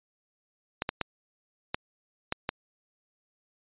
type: clicks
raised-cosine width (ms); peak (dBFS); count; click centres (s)
0.3; -12; 6; 0.821 / 0.891 / 1.013 / 1.745 / 2.324 / 2.491
effects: resampled to 8000 Hz